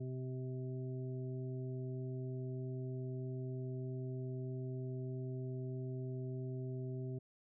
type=harmonic tone; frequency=128.8 Hz; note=C3; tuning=27 cents flat; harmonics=1 / 2 / 3 / 5; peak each=-40 / -49 / -47 / -57 dBFS; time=0-7.19 s; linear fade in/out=10 ms; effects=none